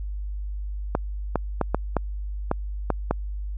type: clicks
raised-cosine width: 1 ms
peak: -7 dBFS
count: 8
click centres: 0.951 / 1.357 / 1.613 / 1.746 / 1.967 / 2.514 / 2.903 / 3.11 s
effects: added 50 Hz sine -28 dBFS peak until 3.57 s